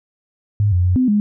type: tone with pitch steps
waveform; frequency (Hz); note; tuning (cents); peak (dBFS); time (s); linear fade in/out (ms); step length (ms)
sine; 103.3 / 89.2 / 90.7 / 255 / 207.7; G#2 / F2 / F#2 / C4 / G#3; -9 / +37 / -34 / -44 / 0; -12; 0.6-1.2; 0; 120
effects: none